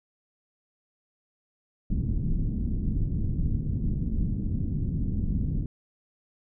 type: low-pass noise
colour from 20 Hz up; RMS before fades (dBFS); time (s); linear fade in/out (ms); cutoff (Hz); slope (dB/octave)
pink; -27; 1.9-5.66; 2; 240; 24
effects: none